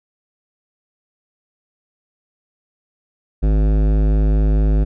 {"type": "tone with hard clipping", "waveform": "sine", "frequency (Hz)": 52.2, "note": "G#1", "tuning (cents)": 10, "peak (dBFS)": -14, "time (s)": [3.42, 4.85], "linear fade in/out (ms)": 20, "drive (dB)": 16, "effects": []}